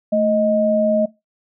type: tone pair together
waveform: sine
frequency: 220 / 624.8 Hz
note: A3 / D#5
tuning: 0 / +7 cents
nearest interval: octave + tritone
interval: 1807 cents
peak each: -19 / -15 dBFS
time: 0.12-1.06 s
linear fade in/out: 10 ms
effects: noise-tail reverb RT60 0.2 s tail -19 dB re dry